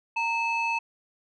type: tone pair together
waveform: sine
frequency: 922.6 / 2605 Hz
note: A#5 / E7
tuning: -18 / -21 cents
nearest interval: octave + tritone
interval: 1797 cents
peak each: -25 dBFS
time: 0.16-0.79 s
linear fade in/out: 10 ms
effects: tanh soft clip ceiling -21 dBFS